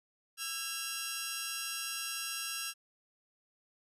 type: tone cluster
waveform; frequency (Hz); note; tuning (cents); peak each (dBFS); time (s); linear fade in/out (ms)
10% pulse; 1334 / 1635 / 2802; E6 / G#6 / F7; +20 / -28 / +5; -34 / -33 / -30; 0.37-2.74; 50
effects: resampled to 32000 Hz